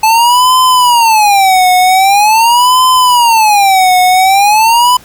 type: tone with vibrato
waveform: square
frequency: 865 Hz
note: A5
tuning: 30 cents flat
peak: -5 dBFS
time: 0.03-4.97 s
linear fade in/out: 5 ms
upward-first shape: sine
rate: 0.44 Hz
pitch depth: 290 cents each way
effects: pink hiss -38 dBFS RMS until 5.04 s